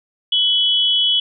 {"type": "tone pair together", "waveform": "sine", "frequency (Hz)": [3000, 3337], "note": ["F#7", "G#7"], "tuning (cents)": [23, 8], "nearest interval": "major second", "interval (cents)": 185, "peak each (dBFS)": -16, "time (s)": [0.32, 1.2], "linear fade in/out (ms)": 5, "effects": []}